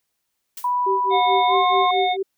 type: noise with exponential decay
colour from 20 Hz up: blue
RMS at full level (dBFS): -30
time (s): 0.57-0.75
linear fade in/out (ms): 5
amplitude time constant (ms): 37
type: tone with pitch glide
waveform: sine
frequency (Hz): 985 to 1061.8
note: B5 to C6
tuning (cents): -5 to +25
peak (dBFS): -18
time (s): 0.64-1.91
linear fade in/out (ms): 5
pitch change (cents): +130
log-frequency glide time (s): 1.48-1.56
type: tone with tremolo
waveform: sine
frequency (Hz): 386.5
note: G4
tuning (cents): -24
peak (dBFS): -19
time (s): 0.86-2.23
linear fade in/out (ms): 10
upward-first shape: sine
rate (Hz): 4.6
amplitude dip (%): 100
type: harmonic tone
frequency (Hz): 728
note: F#5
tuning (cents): -28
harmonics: 1 / 3 / 5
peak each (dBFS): -18 / -28 / -27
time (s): 1.1-2.17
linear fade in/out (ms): 50
effects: white hiss -75 dBFS RMS until 2.37 s